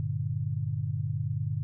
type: chord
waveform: sine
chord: G minor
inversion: none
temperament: equal with one note detuned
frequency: 98 / 117.01 / 146.83 Hz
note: G2 / Bb2 / D3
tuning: 0 / +7 / 0 cents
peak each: -33 / -32 / -32 dBFS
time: 0-1.63 s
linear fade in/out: 0 ms
effects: none